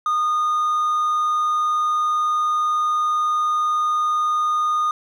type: tone with hard clipping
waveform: triangle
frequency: 1227 Hz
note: D#6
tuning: 25 cents flat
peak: -18 dBFS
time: 0.06-4.91 s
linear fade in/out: 2 ms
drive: 5 dB
effects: none